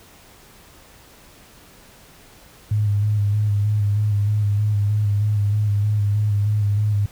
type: tone with vibrato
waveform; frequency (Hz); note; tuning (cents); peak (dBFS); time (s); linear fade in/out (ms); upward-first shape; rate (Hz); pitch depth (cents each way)
sine; 103.83; G#2; 0; -16; 2.71-7.06; 5; square; 3.2; 28
effects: pink hiss -48 dBFS RMS until 7.11 s